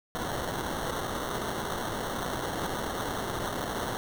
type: noise with sample-and-hold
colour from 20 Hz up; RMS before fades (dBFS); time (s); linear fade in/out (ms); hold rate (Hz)
violet; -33; 0.15-3.97; 0; 2450
effects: none